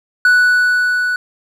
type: tone with level ramp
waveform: triangle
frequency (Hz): 1480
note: F#6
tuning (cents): 0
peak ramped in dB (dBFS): -5 to -13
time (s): 0.25-1.16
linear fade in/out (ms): 2
effects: none